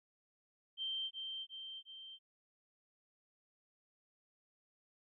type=tone with echo; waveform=sine; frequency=3136 Hz; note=G7; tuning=in tune; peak=-37 dBFS; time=0.77-1.11 s; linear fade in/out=50 ms; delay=360 ms; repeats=3; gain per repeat=-4 dB; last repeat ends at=2.19 s; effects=none